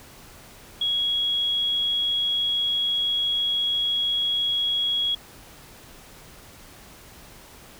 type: tone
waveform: sine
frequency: 3322 Hz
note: G#7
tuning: in tune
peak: -21 dBFS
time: 0.81-5.15 s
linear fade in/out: 5 ms
effects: pink hiss -47 dBFS RMS until 7.79 s